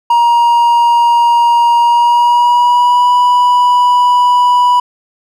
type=tone with pitch glide; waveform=triangle; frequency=945 to 982.3 Hz; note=A#5 to B5; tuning=+23 to -10 cents; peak=-4 dBFS; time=0.1-4.8 s; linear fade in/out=5 ms; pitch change=+67 cents; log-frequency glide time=1.79-3.13 s; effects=none